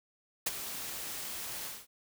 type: noise with ADSR envelope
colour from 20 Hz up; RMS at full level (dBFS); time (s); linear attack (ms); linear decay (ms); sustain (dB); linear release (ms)
white; -29; 0.46-1.87; 8; 27; -11; 210
effects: none